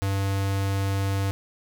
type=tone with notch filter; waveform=square; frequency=98 Hz; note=G2; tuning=in tune; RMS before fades=-25 dBFS; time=0.02-1.31 s; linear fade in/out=0 ms; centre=210 Hz; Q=1.7; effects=none